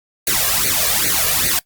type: noise with flanger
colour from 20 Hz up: white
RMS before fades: -17 dBFS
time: 0.27-1.59 s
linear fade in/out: 2 ms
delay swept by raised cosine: 0.46 to 1.76 ms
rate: 2.5 Hz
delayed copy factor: +1
effects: noise-tail reverb RT60 0.1 s tail -20 dB re dry + Opus 48 kbps